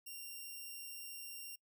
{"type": "tone", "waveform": "5% pulse", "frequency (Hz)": 2771, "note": "F7", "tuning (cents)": -14, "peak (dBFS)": -37, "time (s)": [0.06, 1.56], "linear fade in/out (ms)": 10, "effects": ["noise-tail reverb RT60 0.1 s tail -24 dB re dry"]}